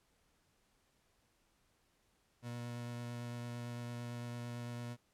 30% pulse tone with vibrato, 120 Hz, B2, 49 cents flat, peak -39 dBFS, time 2.42-4.97 s, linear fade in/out 50 ms, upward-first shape sine, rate 8.9 Hz, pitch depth 10 cents each way, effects pink hiss -75 dBFS RMS until 5.13 s + low-pass 12000 Hz 12 dB/octave

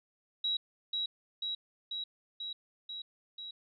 sine tone with echo, 3869 Hz, B7, 36 cents flat, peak -29 dBFS, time 0.44-0.57 s, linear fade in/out 5 ms, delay 490 ms, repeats 6, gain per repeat -2 dB, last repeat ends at 3.51 s, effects none

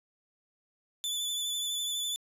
sawtooth tone with vibrato, 3488 Hz, A7, 16 cents flat, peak -28 dBFS, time 1.04-2.16 s, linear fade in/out 0 ms, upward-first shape sine, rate 12 Hz, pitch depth 27 cents each way, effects resampled to 32000 Hz

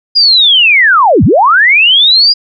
sine linear two-way sweep, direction down then up, 4931 to 73 to 4931 Hz, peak -3 dBFS, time 0.15-2.34 s, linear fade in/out 20 ms, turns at 1.24 s, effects none

